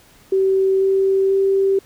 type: tone with pitch steps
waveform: sine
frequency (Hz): 383.9 / 386.6 / 389.3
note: G4 / G4 / G4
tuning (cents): -36 / -24 / -12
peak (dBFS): -13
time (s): 0.32-1.79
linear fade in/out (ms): 5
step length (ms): 490
effects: pink hiss -50 dBFS RMS until 1.85 s